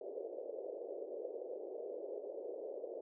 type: band-pass noise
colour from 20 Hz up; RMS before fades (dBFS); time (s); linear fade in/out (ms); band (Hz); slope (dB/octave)
pink; -45; 0.01-3.01; 5; 390 to 580; 48
effects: none